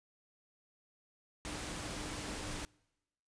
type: tone in noise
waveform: sine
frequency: 300 Hz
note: D4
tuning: 37 cents sharp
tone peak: -49 dBFS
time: 1.45-2.65 s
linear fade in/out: 0 ms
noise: pink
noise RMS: -42 dBFS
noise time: 1.45-2.65 s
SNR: -10 dB
effects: noise-tail reverb RT60 1.0 s tail -26 dB re dry + resampled to 22050 Hz